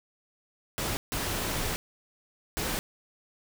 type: noise bursts at uneven times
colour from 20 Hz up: pink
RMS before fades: -31 dBFS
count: 3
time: 0.78-0.97 / 1.12-1.76 / 2.57-2.79 s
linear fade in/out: 0 ms
effects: none